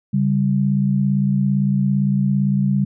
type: tone pair together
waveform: sine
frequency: 139.23 / 196.9 Hz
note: C#3 / G3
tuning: +8 / +8 cents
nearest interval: tritone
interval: 600 cents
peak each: -18 / -17 dBFS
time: 0.13-2.85 s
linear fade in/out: 10 ms
effects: none